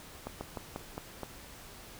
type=slowing click train; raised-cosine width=1 ms; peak=-23 dBFS; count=6; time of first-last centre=0.27-1.233 s; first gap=140 ms; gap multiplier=1.16; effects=pink hiss -50 dBFS RMS until 1.99 s